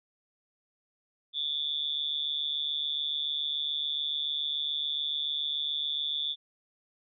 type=tone with amplitude modulation; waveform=sine; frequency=3505 Hz; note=A7; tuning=7 cents flat; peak=-25 dBFS; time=1.33-6.36 s; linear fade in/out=50 ms; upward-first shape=sine; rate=147 Hz; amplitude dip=90%; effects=none